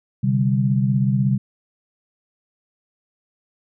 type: chord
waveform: sine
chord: C suspended second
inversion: none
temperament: just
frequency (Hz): 130.81 / 147.16 / 196.22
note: C3 / D3 / G3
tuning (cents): 0 / +4 / +2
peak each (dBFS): -18 / -24 / -20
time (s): 0.23-1.38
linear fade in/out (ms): 10
effects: none